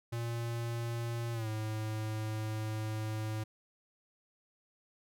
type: tone with pitch glide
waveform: square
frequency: 117.2 to 108.72 Hz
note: A#2 to A2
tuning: +10 to -20 cents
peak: -35 dBFS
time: 0.12-3.44 s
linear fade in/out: 10 ms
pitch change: -130 cents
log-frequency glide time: 1.33-1.48 s
effects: none